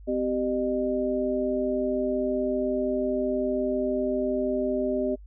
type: tone cluster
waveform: sine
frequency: 256.3 / 388.8 / 608 Hz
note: C4 / G4 / D#5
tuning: -36 / -14 / -40 cents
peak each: -28 dBFS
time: 0.07-5.16 s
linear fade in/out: 20 ms
effects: noise-tail reverb RT60 0.1 s tail -26 dB re dry + added 50 Hz sine -43 dBFS peak until 5.26 s